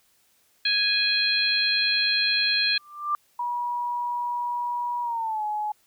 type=harmonic tone; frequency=830.6 Hz; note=G#5; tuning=in tune; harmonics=2 / 3 / 4 / 5; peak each=-28 / -26 / -28 / -23 dBFS; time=0.65-2.78 s; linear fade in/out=5 ms
type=tone with exponential growth; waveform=sine; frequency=1185 Hz; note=D6; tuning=15 cents sharp; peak=-19 dBFS; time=2.74-3.15 s; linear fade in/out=1 ms; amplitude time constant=87 ms
type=tone with pitch glide; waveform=sine; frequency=965 to 844.9 Hz; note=B5 to G#5; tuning=-40 to +30 cents; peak=-25 dBFS; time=3.39-5.72 s; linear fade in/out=5 ms; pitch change=-230 cents; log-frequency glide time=5.02-5.44 s
effects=white hiss -64 dBFS RMS until 5.86 s